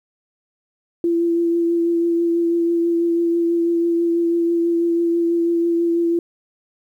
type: tone with vibrato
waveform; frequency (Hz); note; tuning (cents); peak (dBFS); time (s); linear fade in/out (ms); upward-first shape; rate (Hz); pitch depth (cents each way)
sine; 338.8; E4; +48; -15; 1.04-6.19; 2; triangle; 6.1; 18
effects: 9-bit

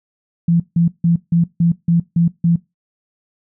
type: tone bursts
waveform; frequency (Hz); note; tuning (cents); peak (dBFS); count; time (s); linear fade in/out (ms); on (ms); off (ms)
sine; 169.5; E3; +49; -10; 8; 0.48-2.56; 5; 120; 160
effects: noise-tail reverb RT60 0.2 s tail -20 dB re dry

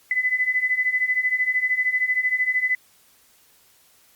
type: beating tone pair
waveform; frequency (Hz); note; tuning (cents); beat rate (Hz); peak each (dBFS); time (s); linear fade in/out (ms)
sine; 2000 / 2013; B6 / B6; +21 / +33; 13; -24 / -21; 0.11-2.75; 2
effects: white hiss -57 dBFS RMS until 4.15 s + Opus 48 kbps

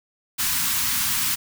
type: band-stop noise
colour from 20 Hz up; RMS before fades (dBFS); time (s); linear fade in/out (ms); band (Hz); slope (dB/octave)
white; -23; 0.38-1.36; 20; 280 to 910; 48
effects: none

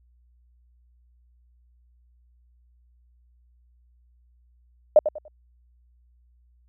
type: tone with echo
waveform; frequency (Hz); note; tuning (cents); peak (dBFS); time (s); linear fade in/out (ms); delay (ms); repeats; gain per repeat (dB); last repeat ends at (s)
sine; 609; D#5; -37; -9; 4.96-4.99; 2; 97; 3; -11; 5.281
effects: added 60 Hz sine -57 dBFS peak until 6.68 s

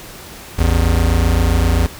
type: tone pair together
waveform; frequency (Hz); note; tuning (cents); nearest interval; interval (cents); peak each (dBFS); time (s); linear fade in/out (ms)
square; 55.53 / 83.2; A1 / E2; +17 / +17; perfect fifth; 700; -15; 0.58-1.87; 10
effects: pink hiss -35 dBFS RMS until 1.99 s

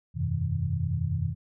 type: tone cluster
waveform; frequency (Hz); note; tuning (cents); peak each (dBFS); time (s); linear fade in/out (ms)
sine; 85.8 / 95.8 / 124.4 / 157.5; F2 / G2 / B2 / D#3; -30 / -39 / +13 / +21; -31; 0.14-1.35; 50
effects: none

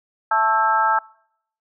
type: harmonic tone with a mistuned harmonic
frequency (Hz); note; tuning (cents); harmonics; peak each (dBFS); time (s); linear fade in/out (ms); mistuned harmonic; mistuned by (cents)
220; A3; 0; 3 / 4 / 5 / 6 / 7; -29 / -18 / -29 / -19 / -25; 0.31-0.99; 5; 7; +67
effects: noise-tail reverb RT60 0.7 s tail -25 dB re dry

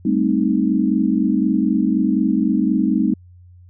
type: chord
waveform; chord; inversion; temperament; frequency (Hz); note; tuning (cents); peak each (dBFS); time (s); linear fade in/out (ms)
sine; A half-diminished seventh; third; equal; 196 / 220 / 261.6 / 311.1; G3 / A3 / C4 / Eb4; 0 / 0 / 0 / 0; -20; 0.05-3.14; 5
effects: added 89 Hz sine -42 dBFS peak until 3.69 s

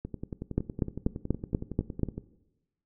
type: two click trains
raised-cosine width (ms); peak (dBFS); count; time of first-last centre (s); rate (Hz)
3; -12 / -22; 7 / 24; 0.58-2.033 / 0.05-2.18; 4.13 / 10.8
effects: noise-tail reverb RT60 1.0 s tail -18 dB re dry

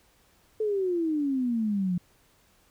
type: exponential sweep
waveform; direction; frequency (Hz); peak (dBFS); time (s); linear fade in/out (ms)
sine; down; 441.2 to 173.4; -24; 0.6-1.98; 5
effects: pink hiss -63 dBFS RMS until 2.7 s

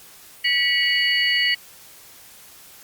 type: tone cluster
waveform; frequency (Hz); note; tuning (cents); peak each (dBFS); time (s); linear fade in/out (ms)
sine; 1951 / 2229 / 2912 / 4484; B6 / C#7 / F#7 / C#8; -22 / +9 / -28 / +19; -21 / -25 / -21 / -26; 0.44-1.55; 10
effects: white hiss -46 dBFS RMS until 2.83 s + Opus 48 kbps

